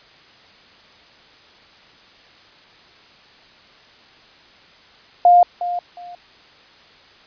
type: tone with echo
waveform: sine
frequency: 706 Hz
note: F5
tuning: 19 cents sharp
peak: -7 dBFS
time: 5.25-5.43 s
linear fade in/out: 2 ms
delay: 360 ms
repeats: 2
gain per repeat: -13 dB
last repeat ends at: 6.15 s
effects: white hiss -48 dBFS RMS until 7.26 s + resampled to 11025 Hz